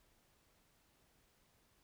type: silence
effects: pink hiss -73 dBFS RMS until 1.83 s